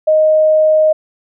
sine tone, 622.3 Hz, D#5, in tune, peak -7 dBFS, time 0.07-0.93 s, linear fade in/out 10 ms, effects none

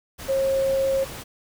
sine tone in noise, 539 Hz, C#5, 49 cents flat, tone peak -19 dBFS, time 0.28-1.05 s, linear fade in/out 20 ms, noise pink, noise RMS -37 dBFS, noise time 0.18-1.24 s, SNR +15 dB, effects none

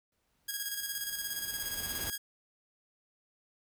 pink noise with exponential growth, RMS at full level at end -40 dBFS, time 0.12-2.1 s, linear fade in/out 2 ms, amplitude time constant 430 ms
5% pulse tone with tremolo, 1642 Hz, G#6, 20 cents flat, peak -22 dBFS, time 0.48-2.18 s, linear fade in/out 10 ms, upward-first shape square, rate 17 Hz, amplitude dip 45%
effects none

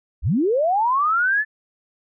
sine linear sweep, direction up, 41.11 to 1770 Hz, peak -16 dBFS, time 0.22-1.45 s, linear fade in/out 50 ms, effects none

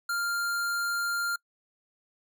square tone, 1396.9 Hz, F6, in tune, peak -28 dBFS, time 0.09-1.36 s, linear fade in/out 5 ms, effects noise-tail reverb RT60 0.1 s tail -26 dB re dry

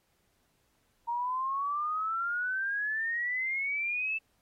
sine exponential sweep, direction up, 932.3 to 2654 Hz, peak -29 dBFS, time 1.07-4.19 s, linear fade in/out 20 ms, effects pink hiss -73 dBFS RMS until 4.41 s + AAC 48 kbps

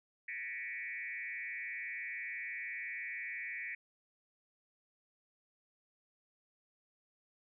sine tone with frequency modulation, 2093 Hz, C7, in tune, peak -39 dBFS, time 0.28-3.75 s, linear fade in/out 5 ms, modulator 120 Hz, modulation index 2.5, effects none

